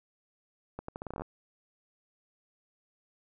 accelerating click train, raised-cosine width 1 ms, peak -24 dBFS, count 12, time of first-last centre 0.79-1.22 s, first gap 94 ms, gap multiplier 0.8, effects none

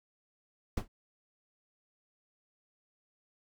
brown noise with exponential decay, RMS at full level -25 dBFS, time 0.77-0.88 s, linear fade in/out 5 ms, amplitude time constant 22 ms, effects none

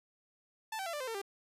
sawtooth tone with pitch steps, 880 / 770.5 / 674.7 / 590.7 / 517.2 / 452.9 / 396.6 Hz, A5 / G5 / E5 / D5 / C5 / A#4 / G4, 0 / -30 / +40 / +10 / -20 / -50 / +20 cents, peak -33 dBFS, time 0.72-1.217 s, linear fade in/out 5 ms, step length 71 ms, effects resampled to 32000 Hz

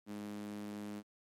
sawtooth tone with high-pass filter, 103.83 Hz, G#2, in tune, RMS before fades -44 dBFS, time 0.06-1.03 s, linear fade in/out 50 ms, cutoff 240 Hz, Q 5.2, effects MP3 64 kbps

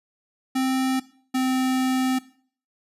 square tone pair in turn, 261.6 / 258.9 Hz, C4 / C4, 0 / -18 cents, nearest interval unison, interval 18 cents, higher first, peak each -21 dBFS, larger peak neither, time 0.55-1 / 1.34-2.19 s, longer second, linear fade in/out 10 ms, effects noise-tail reverb RT60 0.5 s tail -18 dB re dry + resampled to 32000 Hz

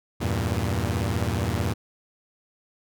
sawtooth chord, E diminished, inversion none, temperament equal, 82.41 / 98 / 116.54 Hz, E2 / G2 / Bb2, 0 / 0 / 0 cents, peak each -24 dBFS, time 0.2-1.74 s, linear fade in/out 20 ms, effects none

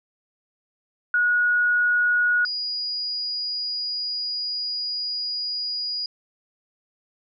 sine tone pair in turn, 1454 / 4891 Hz, F#6 / D#8, -31 / -31 cents, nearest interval octave + major sixth, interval 2100 cents, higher second, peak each -17 / -25 dBFS, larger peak first, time 1.14-2.45 / 2.45-6.06 s, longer second, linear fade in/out 2 ms, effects none

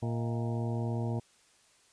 harmonic tone with a mistuned harmonic, 116.54 Hz, A#2, in tune, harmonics 1 / 2 / 3 / 4 / 5 / 6 / 7 / 8, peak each -31 / -37 / -41 / -43 / -45 / -47 / -48 / -49 dBFS, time 0.02-1.2 s, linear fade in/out 10 ms, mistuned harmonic 5, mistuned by +120 cents, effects white hiss -64 dBFS RMS until 1.92 s + resampled to 22050 Hz

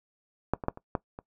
clicks, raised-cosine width 1 ms, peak -10 / -22 / -11 / -28 / -13 / -26 dBFS, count 6, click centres 0.536 / 0.638 / 0.684 / 0.774 / 0.952 / 1.189 s, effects noise-tail reverb RT60 0.1 s tail -20 dB re dry

